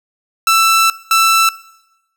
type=tone bursts at uneven times; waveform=sawtooth; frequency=1328 Hz; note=E6; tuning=12 cents sharp; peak=-5 dBFS; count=2; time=0.47-0.9 / 1.11-1.49 s; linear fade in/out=2 ms; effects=noise-tail reverb RT60 0.9 s tail -19 dB re dry